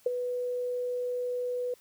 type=tone with ADSR envelope; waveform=sine; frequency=493.9 Hz; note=B4; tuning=in tune; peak=-20 dBFS; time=0.06-1.74 s; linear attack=5 ms; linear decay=17 ms; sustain=-9 dB; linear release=3 ms; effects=white hiss -61 dBFS RMS until 1.8 s